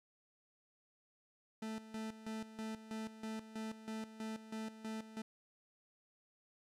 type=tone with tremolo; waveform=40% pulse; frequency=220 Hz; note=A3; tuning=in tune; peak=-40 dBFS; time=1.62-5.22 s; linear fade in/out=5 ms; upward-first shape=square; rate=3.1 Hz; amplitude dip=75%; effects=low-pass 10000 Hz 12 dB/octave + 13-bit